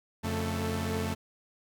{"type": "tone cluster", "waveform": "sawtooth", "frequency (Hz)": [88.8, 140.3, 221.8, 440.1], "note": ["F2", "C#3", "A3", "A4"], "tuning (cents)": [29, 21, 14, 0], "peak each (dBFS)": [-29, -35, -30, -34], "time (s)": [0.23, 1.15], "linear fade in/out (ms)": 20, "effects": []}